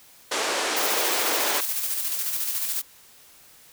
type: band-pass noise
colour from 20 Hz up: pink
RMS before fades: -26 dBFS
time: 0.31-1.61 s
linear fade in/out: 10 ms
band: 360 to 8700 Hz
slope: 24 dB/octave
type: noise with tremolo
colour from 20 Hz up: blue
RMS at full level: -26 dBFS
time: 0.76-2.82 s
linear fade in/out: 10 ms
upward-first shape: square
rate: 14 Hz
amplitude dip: 35%
effects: white hiss -52 dBFS RMS until 3.72 s